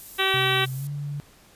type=noise; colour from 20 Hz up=violet; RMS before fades=-39 dBFS; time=0-0.87 s; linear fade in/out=0 ms
type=harmonic tone; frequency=383.6 Hz; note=G4; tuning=37 cents flat; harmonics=1 / 2 / 3 / 4 / 5 / 6 / 7 / 8 / 9 / 10; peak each=-28 / -31 / -29 / -28 / -29 / -31 / -29 / -29 / -32 / -28 dBFS; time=0.18-0.66 s; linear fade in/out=20 ms
type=tone with pitch glide; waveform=sine; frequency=130.81 to 144.31 Hz; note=C3 to D3; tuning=0 to -30 cents; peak=-28 dBFS; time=0.34-1.2 s; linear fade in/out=0 ms; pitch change=+170 cents; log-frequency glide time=0.73-0.89 s
effects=pink hiss -54 dBFS RMS until 1.55 s + resampled to 32000 Hz